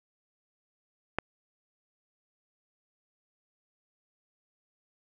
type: click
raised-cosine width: 0.5 ms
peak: -12 dBFS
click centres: 1.186 s
effects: none